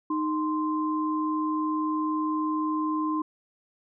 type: tone pair together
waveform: sine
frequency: 309.6 / 1042.9 Hz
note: D#4 / C6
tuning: -9 / -6 cents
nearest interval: octave + major sixth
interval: 2103 cents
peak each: -26 / -29 dBFS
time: 0.1-3.22 s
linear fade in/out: 5 ms
effects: none